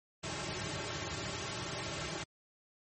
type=noise with comb filter; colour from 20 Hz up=pink; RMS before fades=-38 dBFS; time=0.23-2.24 s; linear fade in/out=10 ms; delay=4.1 ms; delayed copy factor=-0.8; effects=high-pass 100 Hz 12 dB/octave + MP3 32 kbps